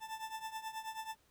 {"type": "tone with tremolo", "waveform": "40% pulse", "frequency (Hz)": 883, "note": "A5", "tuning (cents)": 6, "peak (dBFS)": -37, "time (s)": [0, 1.16], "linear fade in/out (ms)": 50, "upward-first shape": "triangle", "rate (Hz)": 9.3, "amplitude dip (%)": 85, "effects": ["pink hiss -71 dBFS RMS until 1.3 s"]}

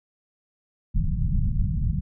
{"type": "low-pass noise", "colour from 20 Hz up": "pink", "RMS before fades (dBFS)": -23, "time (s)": [0.94, 2.01], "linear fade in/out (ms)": 20, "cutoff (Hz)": 190, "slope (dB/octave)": 48, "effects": []}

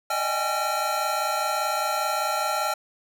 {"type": "tone cluster", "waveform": "square", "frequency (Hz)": [605, 630, 776, 834, 1363], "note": ["D#5", "D#5", "G5", "G#5", "F6"], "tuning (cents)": [-49, 21, -18, 7, -43], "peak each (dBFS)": [-34, -34, -32, -30, -28], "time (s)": [0.1, 2.74], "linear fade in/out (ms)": 5, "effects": []}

